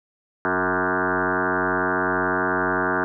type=tone with frequency modulation; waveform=sine; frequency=915 Hz; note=A#5; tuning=32 cents flat; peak=-19 dBFS; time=0.45-3.04 s; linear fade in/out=0 ms; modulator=91.4 Hz; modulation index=7.7; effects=none